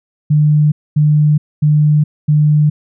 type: tone bursts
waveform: sine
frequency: 150.1 Hz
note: D3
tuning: 38 cents sharp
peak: -7 dBFS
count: 4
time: 0.3-2.7 s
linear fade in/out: 10 ms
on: 420 ms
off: 240 ms
effects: none